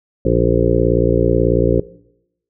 harmonic tone, 58.27 Hz, A#1, in tune, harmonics 1 / 2 / 3 / 5 / 6 / 7 / 8 / 9, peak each -20 / -20 / -20 / -20 / -20 / -20 / -20 / -20 dBFS, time 0.25-1.8 s, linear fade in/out 5 ms, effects noise-tail reverb RT60 0.8 s tail -20 dB re dry

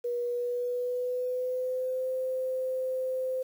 sine tone with pitch glide, 481.9 to 516.5 Hz, B4 to C5, -43 to -22 cents, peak -28 dBFS, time 0.04-3.43 s, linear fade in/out 10 ms, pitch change +121 cents, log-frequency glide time 0.21-2.09 s, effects 9-bit

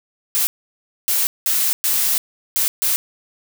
blue noise bursts at uneven times, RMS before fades -18 dBFS, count 6, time 0.35-0.47 / 1.08-1.27 / 1.46-1.73 / 1.84-2.18 / 2.56-2.68 / 2.82-2.96 s, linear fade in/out 0 ms, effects none

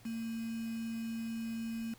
sine tone with quantisation, 227.3 Hz, A#3, 43 cents flat, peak -36 dBFS, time 0.05-1.94 s, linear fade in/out 5 ms, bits 8, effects added 118 Hz sine -61 dBFS peak until 1.98 s + pink hiss -61 dBFS RMS until 1.98 s

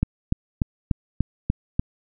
click train, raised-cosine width 5 ms, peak -7 dBFS, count 7, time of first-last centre 0.03-1.795 s, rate 3.4 Hz, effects none

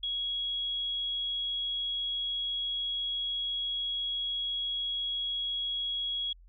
sine tone, 3322 Hz, G#7, in tune, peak -30 dBFS, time 0.03-6.33 s, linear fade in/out 5 ms, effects added 43 Hz sine -52 dBFS peak until 6.48 s

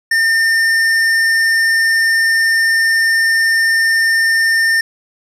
triangle tone with hard clipping, 1809 Hz, A6, 48 cents sharp, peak -12 dBFS, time 0.11-4.81 s, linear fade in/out 5 ms, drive 14 dB, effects none

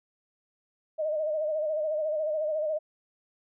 sine tone with vibrato, 617 Hz, D#5, 15 cents flat, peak -26 dBFS, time 0.98-2.79 s, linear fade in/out 20 ms, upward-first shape sine, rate 14 Hz, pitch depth 60 cents each way, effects none

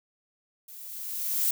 violet noise with level ramp, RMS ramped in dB -46 to -24 dBFS, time 0.68-1.51 s, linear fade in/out 5 ms, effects none

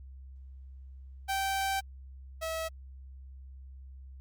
sawtooth tone pair in turn, 778 / 646.8 Hz, G5 / E5, -13 / -33 cents, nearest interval minor third, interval 320 cents, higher first, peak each -25 / -29 dBFS, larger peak first, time 1.28-1.81 / 2.41-2.69 s, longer first, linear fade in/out 20 ms, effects added 66 Hz sine -45 dBFS peak until 4.2 s + Opus 48 kbps

